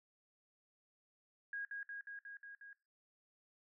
sine tone with echo, 1638 Hz, G#6, 24 cents flat, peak -40 dBFS, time 1.53-1.65 s, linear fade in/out 2 ms, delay 180 ms, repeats 6, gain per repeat -2 dB, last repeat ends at 2.73 s, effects noise-tail reverb RT60 0.3 s tail -19 dB re dry

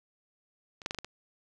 clicks, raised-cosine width 0.2 ms, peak -28 / -13 / -16 / -20 / -18 / -24 dBFS, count 6, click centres 0.818 / 0.861 / 0.909 / 0.947 / 0.987 / 1.046 s, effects none

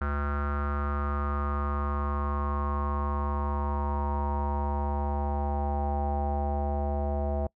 square tone with low-pass filter sweep, 72.1 Hz, D2, 31 cents flat, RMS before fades -29 dBFS, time 0.01-7.47 s, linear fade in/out 5 ms, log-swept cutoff 1400 to 700 Hz, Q 7.6, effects noise-tail reverb RT60 0.1 s tail -25 dB re dry

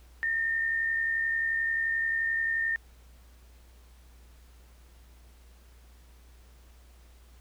sine tone pair together, 1817 / 1888.4 Hz, A#6 / A#6, -45 / +22 cents, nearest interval minor second, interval 67 cents, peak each -26 / -37 dBFS, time 0.23-2.76 s, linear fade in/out 0 ms, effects added 60 Hz sine -52 dBFS peak until 7.4 s + pink hiss -62 dBFS RMS until 7.4 s

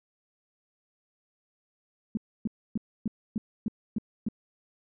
sine tone bursts, 217.2 Hz, A3, 22 cents flat, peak -25 dBFS, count 8, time 2.15-4.286 s, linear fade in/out 2 ms, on 22 ms, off 280 ms, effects none

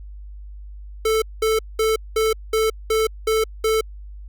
square tone bursts, 440.3 Hz, A4, 1 cent sharp, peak -17 dBFS, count 8, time 1.05-3.81 s, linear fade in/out 5 ms, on 170 ms, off 200 ms, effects added 50 Hz sine -34 dBFS peak until 4.28 s

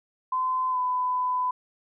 sine tone with pitch glide, 1025 to 1002.7 Hz, C6 to B5, -36 to +26 cents, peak -23 dBFS, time 0.32-1.51 s, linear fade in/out 5 ms, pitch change -38 cents, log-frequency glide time 0.7-0.78 s, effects none

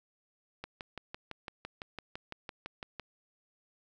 click train, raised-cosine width 0.3 ms, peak -24 dBFS, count 15, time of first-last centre 0.64-2.997 s, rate 5.94 Hz, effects none

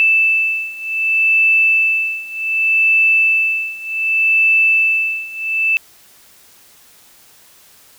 sine beating tone pair, 2640 / 2640.66 Hz, E7 / E7, +2 / +2 cents, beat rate 0.66 Hz, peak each -16 / -14 dBFS, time 0-5.77 s, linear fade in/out 0 ms, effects white hiss -47 dBFS RMS until 7.98 s

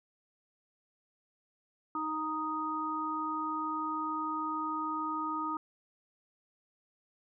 harmonic tone, 311.1 Hz, D#4, in tune, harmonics 1 / 3 / 4, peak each -38 / -38 / -34 dBFS, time 1.95-5.57 s, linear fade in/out 2 ms, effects none

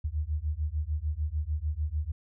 sine beating tone pair, 73 / 79.7 Hz, D2 / D#2, -10 / +42 cents, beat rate 6.7 Hz, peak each -31 dBFS, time 0.04-2.12 s, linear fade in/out 10 ms, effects none

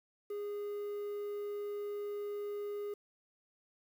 triangle tone with quantisation, 411.3 Hz, G#4, 17 cents flat, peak -35 dBFS, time 0.3-2.94 s, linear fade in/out 5 ms, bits 10, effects none

